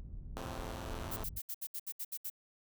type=low-pass noise; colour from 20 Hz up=pink; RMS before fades=-45 dBFS; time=0-1.39 s; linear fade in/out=0 ms; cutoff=110 Hz; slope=12 dB/octave
type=chord; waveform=5% pulse; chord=F major; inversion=none; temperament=equal; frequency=87.31 / 110 / 130.81 Hz; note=F2 / A2 / C3; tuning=0 / 0 / 0 cents; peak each=-35 / -35 / -38 dBFS; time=0.37-1.24 s; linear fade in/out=0 ms
type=noise bursts; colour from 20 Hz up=violet; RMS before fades=-40 dBFS; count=10; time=1.11-2.301 s; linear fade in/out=10 ms; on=57 ms; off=69 ms
effects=none